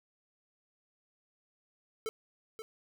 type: tone with echo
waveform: square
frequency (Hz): 441.6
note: A4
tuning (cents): +6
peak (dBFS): -34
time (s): 2.06-2.09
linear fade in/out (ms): 0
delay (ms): 530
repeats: 1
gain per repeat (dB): -8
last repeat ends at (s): 2.62
effects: none